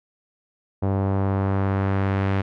sawtooth tone with low-pass filter sweep, 97.4 Hz, G2, 11 cents flat, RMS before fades -22 dBFS, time 0.82-2.42 s, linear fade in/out 10 ms, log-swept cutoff 770 to 2300 Hz, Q 1.1, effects none

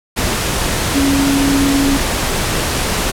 sine tone in noise, 277.2 Hz, C#4, in tune, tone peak -12 dBFS, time 0.94-1.98 s, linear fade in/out 20 ms, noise pink, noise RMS -17 dBFS, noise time 0.16-3.12 s, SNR +2 dB, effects low-pass 12000 Hz 12 dB/octave

